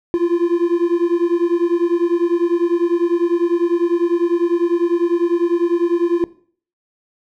triangle beating tone pair, 340 / 350 Hz, F4 / F4, -46 / +4 cents, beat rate 10 Hz, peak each -15 dBFS, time 0.14-6.24 s, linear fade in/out 0 ms, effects noise-tail reverb RT60 0.5 s tail -19 dB re dry

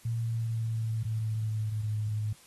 sine tone with pitch glide, 115.2 to 106.87 Hz, A#2 to A2, -20 to -50 cents, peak -28 dBFS, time 0.05-2.33 s, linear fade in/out 5 ms, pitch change -130 cents, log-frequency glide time 0.18-1.92 s, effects white hiss -57 dBFS RMS until 2.46 s + AAC 32 kbps

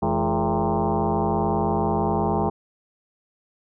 sine tone with frequency modulation, 290.3 Hz, D4, 20 cents flat, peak -19 dBFS, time 0.02-2.5 s, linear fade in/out 10 ms, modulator 126 Hz, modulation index 5.4, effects none

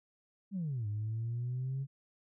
sine exponential two-way sweep, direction down then up, 207.7 to 102.9 to 138.4 Hz, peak -32 dBFS, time 0.51-1.87 s, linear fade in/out 50 ms, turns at 0.87 s, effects tanh soft clip ceiling -30 dBFS

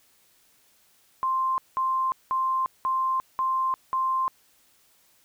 sine tone bursts, 1050 Hz, C6, 6 cents sharp, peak -22 dBFS, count 6, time 1.23-4.28 s, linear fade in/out 0 ms, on 350 ms, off 190 ms, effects white hiss -62 dBFS RMS until 5.24 s

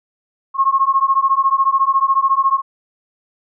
sine beating tone pair, 1076 / 1090 Hz, C6 / C#6, +48 / -29 cents, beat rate 14 Hz, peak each -15 / -15 dBFS, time 0.54-2.62 s, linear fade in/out 50 ms, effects none

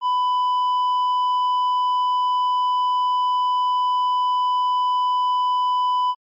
sine tone with tanh clipping, 997 Hz, B5, 16 cents sharp, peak -18 dBFS, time 0.01-6.15 s, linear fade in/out 50 ms, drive 5 dB, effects MP3 32 kbps

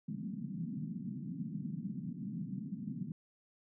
white band-pass noise, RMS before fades -41 dBFS, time 0.08-3.12 s, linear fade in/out 2 ms, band 140 to 240 Hz, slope 48 dB/octave, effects none

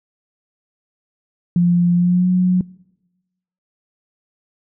sine tone with pitch glide, 174.61 to 182.13 Hz, F3 to F#3, 0 to -27 cents, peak -11 dBFS, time 1.56-2.61 s, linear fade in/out 2 ms, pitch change +73 cents, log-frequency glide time 1.95-2.29 s, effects noise-tail reverb RT60 1.0 s tail -23 dB re dry

